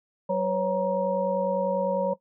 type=tone cluster; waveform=sine; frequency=188.8 / 503 / 553 / 942 Hz; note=F#3 / B4 / C#5 / A#5; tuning=+35 / +32 / -4 / +18 cents; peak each=-31 / -31 / -24 / -30 dBFS; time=0.29-2.14 s; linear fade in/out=10 ms; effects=noise-tail reverb RT60 0.1 s tail -17 dB re dry